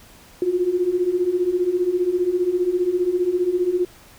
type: beating tone pair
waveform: sine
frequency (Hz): 347.7 / 362.7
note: F4 / F#4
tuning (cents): -8 / -34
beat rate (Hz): 15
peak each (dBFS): -23 / -19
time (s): 0.42-3.85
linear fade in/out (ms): 2
effects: pink hiss -48 dBFS RMS until 4.18 s